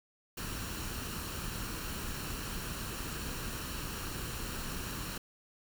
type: noise with comb filter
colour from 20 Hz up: pink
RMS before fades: -39 dBFS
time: 0.37-5.18 s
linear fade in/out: 5 ms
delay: 0.71 ms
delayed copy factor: +0.5
effects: none